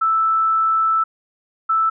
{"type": "tone pair in turn", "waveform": "sine", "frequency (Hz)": [1318.5, 1318.5], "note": ["E6", "E6"], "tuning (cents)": [0, 0], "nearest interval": "unison", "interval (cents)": 0, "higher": "neither", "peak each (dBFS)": -14, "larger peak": "neither", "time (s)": [[0.01, 1.04], [1.69, 1.9]], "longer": "first", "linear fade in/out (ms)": 10, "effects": []}